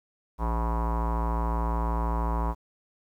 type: tone with low-pass filter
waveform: square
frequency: 57.1 Hz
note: A#1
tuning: 35 cents flat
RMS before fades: -27 dBFS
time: 0.38-2.55 s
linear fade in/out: 50 ms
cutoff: 1000 Hz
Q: 6.8
effects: 10-bit